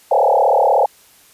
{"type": "tone with frequency modulation", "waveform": "sine", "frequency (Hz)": 682, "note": "F5", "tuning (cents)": -41, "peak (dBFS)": -10, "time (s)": [0.11, 0.86], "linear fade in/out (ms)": 5, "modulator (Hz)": 36.4, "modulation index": 5.2, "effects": ["white hiss -49 dBFS RMS until 1.33 s", "resampled to 32000 Hz"]}